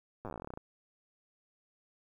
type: slowing click train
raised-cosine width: 1 ms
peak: -28 dBFS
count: 18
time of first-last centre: 0.25-0.574 s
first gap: 8 ms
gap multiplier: 1.1
effects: 11-bit